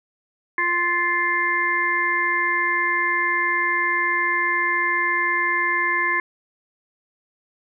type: harmonic tone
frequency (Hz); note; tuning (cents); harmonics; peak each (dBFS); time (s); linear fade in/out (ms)
349.2; F4; 0; 1 / 3 / 5 / 6; -32 / -24 / -22 / -23; 0.58-6.2; 2
effects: none